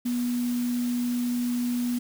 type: tone in noise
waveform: sine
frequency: 243.3 Hz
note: B3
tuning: 26 cents flat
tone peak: -24 dBFS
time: 0.05-1.99 s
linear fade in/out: 10 ms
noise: white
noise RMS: -41 dBFS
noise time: 0.05-1.99 s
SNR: +14 dB
effects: none